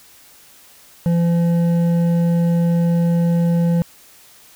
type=tone with hard clipping; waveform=sine; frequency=170.1 Hz; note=F3; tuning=45 cents flat; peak=-15 dBFS; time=1.06-3.82 s; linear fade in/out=0 ms; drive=7 dB; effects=white hiss -47 dBFS RMS until 4.55 s